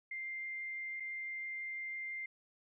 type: tone with dropouts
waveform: sine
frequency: 2098 Hz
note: C7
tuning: 4 cents sharp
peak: -39 dBFS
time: 0.11-2.26 s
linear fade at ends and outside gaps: 5 ms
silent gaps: 1-1.003 s
effects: none